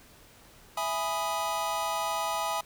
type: chord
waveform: square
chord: E major seventh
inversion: none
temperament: equal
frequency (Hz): 659.3 / 830.6 / 987.8 / 1244.5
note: E5 / G#5 / B5 / D#6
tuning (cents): 0 / 0 / 0 / 0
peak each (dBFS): -36 / -34 / -35 / -35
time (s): 0.77-2.61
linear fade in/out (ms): 5
effects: pink hiss -55 dBFS RMS until 2.65 s